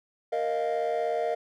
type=chord; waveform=triangle; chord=Bb suspended fourth; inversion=none; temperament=equal; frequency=466.2 / 622.3 / 698.5 Hz; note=Bb4 / Eb5 / F5; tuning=0 / 0 / 0 cents; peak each=-27 dBFS; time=0.32-1.35 s; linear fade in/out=10 ms; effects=tanh soft clip ceiling -19 dBFS

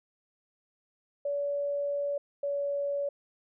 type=tone pair in turn; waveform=sine; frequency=571 / 567.4 Hz; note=D5 / C#5; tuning=-49 / +40 cents; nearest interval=unison; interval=11 cents; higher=first; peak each=-28 dBFS; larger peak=neither; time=1.25-2.18 / 2.43-3.09 s; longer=first; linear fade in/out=5 ms; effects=none

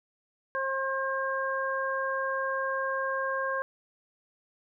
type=harmonic tone; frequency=535 Hz; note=C5; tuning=38 cents sharp; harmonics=1 / 2 / 3; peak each=-32 / -32 / -32 dBFS; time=0.55-3.62 s; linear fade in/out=0 ms; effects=none

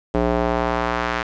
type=tone with band-pass filter sweep; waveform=square; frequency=59.3 Hz; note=A#1; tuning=30 cents sharp; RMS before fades=-21 dBFS; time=0.14-1.23 s; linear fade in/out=5 ms; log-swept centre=480 to 1600 Hz; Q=1.1; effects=resampled to 16000 Hz + 8-bit

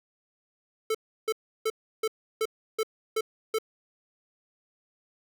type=tone bursts; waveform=square; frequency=440 Hz; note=A4; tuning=in tune; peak=-25 dBFS; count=8; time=0.9-3.586 s; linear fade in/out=5 ms; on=47 ms; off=330 ms; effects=none

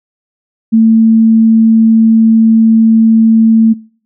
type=tone; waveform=sine; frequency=223.9 Hz; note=A3; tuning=30 cents sharp; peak=-3 dBFS; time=0.72-3.74 s; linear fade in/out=20 ms; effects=noise-tail reverb RT60 0.5 s tail -24 dB re dry

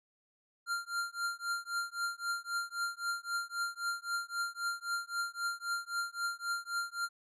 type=tone with tremolo; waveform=square; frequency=1390 Hz; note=F6; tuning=9 cents flat; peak=-31 dBFS; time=0.66-7.09 s; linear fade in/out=50 ms; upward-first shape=triangle; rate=3.8 Hz; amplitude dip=100%; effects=low-pass 11000 Hz 12 dB/octave

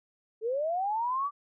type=linear sweep; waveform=sine; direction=up; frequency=424 to 1174.7 Hz; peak=-27 dBFS; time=0.41-1.31 s; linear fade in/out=50 ms; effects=none

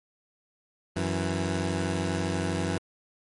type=tone pair together; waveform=15% pulse; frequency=92.5 / 164.82 Hz; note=F#2 / E3; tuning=0 / 0 cents; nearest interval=minor seventh; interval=1000 cents; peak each=-22 / -24 dBFS; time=0.96-2.78 s; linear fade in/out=5 ms; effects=MP3 48 kbps

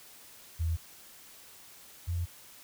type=tone pair in turn; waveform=sine; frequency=82.3 / 86.34 Hz; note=E2 / F2; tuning=-2 / -19 cents; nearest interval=minor second; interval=83 cents; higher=second; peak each=-27 / -29 dBFS; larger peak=first; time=0.59-0.77 / 2.07-2.26 s; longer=second; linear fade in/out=20 ms; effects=white hiss -53 dBFS RMS until 2.63 s

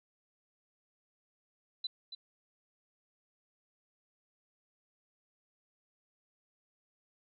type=tone with echo; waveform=sine; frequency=4000 Hz; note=B7; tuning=21 cents sharp; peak=-33 dBFS; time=1.84-1.87 s; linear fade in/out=5 ms; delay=280 ms; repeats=1; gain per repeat=-9 dB; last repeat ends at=2.15 s; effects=none

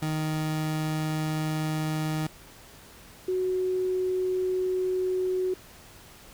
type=tone pair in turn; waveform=30% pulse / sine; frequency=155.56 / 370 Hz; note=D#3 / F#4; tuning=0 / 0 cents; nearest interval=octave + minor third; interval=1500 cents; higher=second; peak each=-24 dBFS; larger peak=neither; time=0.02-2.27 / 3.28-5.54 s; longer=second; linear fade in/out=5 ms; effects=pink hiss -50 dBFS RMS until 6.33 s

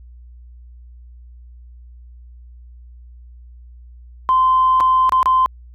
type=tone with dropouts; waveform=sine; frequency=1035 Hz; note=C6; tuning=19 cents flat; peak=-10 dBFS; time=4.29-5.46 s; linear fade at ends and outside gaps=0 ms; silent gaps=4.802-4.807 / 5.094-5.122 / 5.229-5.258 s; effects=tanh soft clip ceiling -6 dBFS + added 60 Hz sine -38 dBFS peak until 5.74 s

